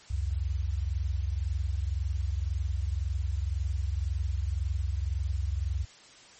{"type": "tone pair together", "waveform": "sine", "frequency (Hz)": [65.41, 87.31], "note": ["C2", "F2"], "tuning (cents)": [0, 0], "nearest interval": "perfect fourth", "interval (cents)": 500, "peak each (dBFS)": [-29, -31], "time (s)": [0.1, 5.85], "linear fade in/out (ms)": 10, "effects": ["white hiss -53 dBFS RMS until 6.39 s", "MP3 32 kbps"]}